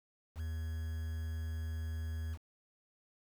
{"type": "tone with quantisation", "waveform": "triangle", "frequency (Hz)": 80.2, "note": "E2", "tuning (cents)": -47, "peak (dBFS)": -34, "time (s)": [0.35, 2.38], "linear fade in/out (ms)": 50, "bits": 9, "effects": []}